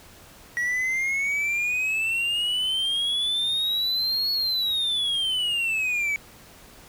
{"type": "exponential two-way sweep", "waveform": "triangle", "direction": "up then down", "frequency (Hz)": [1917, 4378, 2261], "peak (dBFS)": -21, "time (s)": [0.57, 6.16], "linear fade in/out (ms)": 0, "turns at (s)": 4.32, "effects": ["pink hiss -49 dBFS RMS until 6.88 s"]}